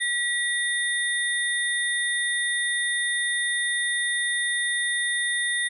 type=tone cluster; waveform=sine; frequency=1934 / 3640 / 9410 Hz; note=B6 / A#7 / D9; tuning=-37 / -42 / +2 cents; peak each=-24 / -30 / -31 dBFS; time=0-5.69 s; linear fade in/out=20 ms; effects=none